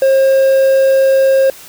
triangle tone with quantisation, 536 Hz, C5, 42 cents sharp, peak -5 dBFS, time 0.02-1.5 s, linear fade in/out 2 ms, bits 5, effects white hiss -36 dBFS RMS until 1.68 s

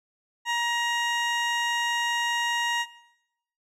20% pulse tone, 945 Hz, A#5, 23 cents sharp, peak -19 dBFS, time 0.45-2.86 s, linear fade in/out 50 ms, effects noise-tail reverb RT60 0.8 s tail -17 dB re dry + low-pass 7000 Hz 12 dB/octave

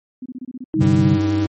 sine tone bursts, 253.8 Hz, B3, 47 cents sharp, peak -27 dBFS, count 7, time 0.22-0.642 s, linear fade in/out 5 ms, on 38 ms, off 26 ms
sine tone, 316.6 Hz, D#4, 30 cents sharp, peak -17 dBFS, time 0.74-1.46 s, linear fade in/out 0 ms
sine chord, C suspended second, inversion none, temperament equal, 130.81 / 146.83 / 196 Hz, C3 / D3 / G3, 0 / 0 / 0 cents, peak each -18 dBFS, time 0.75-1.19 s, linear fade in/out 50 ms
45% pulse tone with vibrato, 98 Hz, G2, in tune, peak -20 dBFS, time 0.8-1.47 s, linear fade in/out 20 ms, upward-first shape sine, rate 12 Hz, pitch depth 32 cents each way
effects MP3 32 kbps

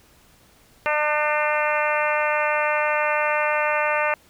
harmonic tone, 300.5 Hz, D4, 40 cents sharp, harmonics 2 / 3 / 4 / 5 / 6 / 7 / 8 / 9, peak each -24 / -26 / -27 / -28 / -29 / -29 / -30 / -31 dBFS, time 0.86-4.14 s, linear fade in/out 0 ms, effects pink hiss -55 dBFS RMS until 4.29 s

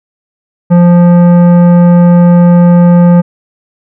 sine tone with tanh clipping, 174.61 Hz, F3, in tune, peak -3 dBFS, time 0.7-3.22 s, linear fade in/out 20 ms, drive 13 dB, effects none

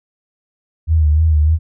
sine tone with vibrato, 77.78 Hz, D#2, in tune, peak -9 dBFS, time 0.87-1.59 s, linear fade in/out 50 ms, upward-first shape sine, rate 3.3 Hz, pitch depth 66 cents each way, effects none

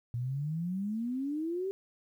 sine exponential sweep, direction up, 116.7 to 395.9 Hz, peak -31 dBFS, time 0.14-1.71 s, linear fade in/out 0 ms, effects 11-bit

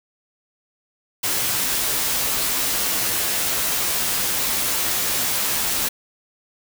white noise with comb filter, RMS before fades -22 dBFS, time 1.23-5.89 s, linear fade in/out 10 ms, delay 13 ms, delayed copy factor -0.55, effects none

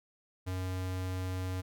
square tone, 92.5 Hz, F#2, in tune, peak -34 dBFS, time 0.46-1.62 s, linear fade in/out 20 ms, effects none

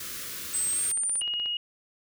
white band-stop noise, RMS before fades -37 dBFS, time 0-0.92 s, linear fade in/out 5 ms, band 560 to 1100 Hz, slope 48 dB/octave
sine exponential sweep, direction up, 8070 to 9397 Hz, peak -25 dBFS, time 0.53-1.22 s, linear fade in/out 20 ms
click train, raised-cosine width 0.3 ms, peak -28 dBFS, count 16, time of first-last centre 0.55-1.459 s, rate 16.5 Hz
sine tone, 2880 Hz, F#7, 47 cents flat, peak -27 dBFS, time 1.21-1.57 s, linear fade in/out 2 ms
effects none

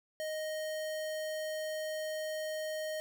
square tone, 622.3 Hz, D#5, in tune, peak -36 dBFS, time 0.2-3 s, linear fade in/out 0 ms, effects none

